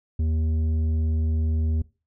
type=tone with tanh clipping; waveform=sine; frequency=79.3 Hz; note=D#2; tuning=33 cents sharp; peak=-22 dBFS; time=0.19-1.82 s; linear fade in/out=5 ms; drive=8 dB; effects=noise-tail reverb RT60 0.3 s tail -20 dB re dry